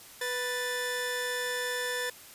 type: tone pair together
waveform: sawtooth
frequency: 493.9 / 1760 Hz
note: B4 / A6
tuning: 0 / 0 cents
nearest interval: octave + minor seventh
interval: 2200 cents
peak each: -30 / -29 dBFS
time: 0.21-2.1 s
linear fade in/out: 5 ms
effects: white hiss -50 dBFS RMS until 2.34 s + resampled to 32000 Hz